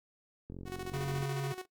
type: click train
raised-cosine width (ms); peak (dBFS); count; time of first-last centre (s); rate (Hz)
3; -31; 34; 0.5-1.228; 45.3
type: tone with tremolo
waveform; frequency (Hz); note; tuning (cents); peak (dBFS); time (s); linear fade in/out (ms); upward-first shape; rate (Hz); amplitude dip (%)
sawtooth; 370; F#4; 0; -34; 0.65-1.66; 50; square; 14; 65
type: tone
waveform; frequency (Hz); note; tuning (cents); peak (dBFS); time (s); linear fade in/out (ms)
square; 138.5; C#3; -1; -34; 0.93-1.53; 10
effects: noise-tail reverb RT60 0.1 s tail -19 dB re dry